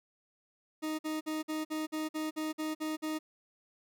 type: tone bursts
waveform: 40% pulse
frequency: 311.1 Hz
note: D#4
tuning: in tune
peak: -32 dBFS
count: 11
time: 0.82-3.19 s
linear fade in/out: 20 ms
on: 170 ms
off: 50 ms
effects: none